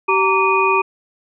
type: tone cluster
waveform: sine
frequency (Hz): 384.6 / 924 / 1156 / 2470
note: G4 / A#5 / D6 / D#7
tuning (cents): -33 / -16 / -28 / -13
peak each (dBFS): -18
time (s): 0.08-0.82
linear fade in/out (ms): 10
effects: none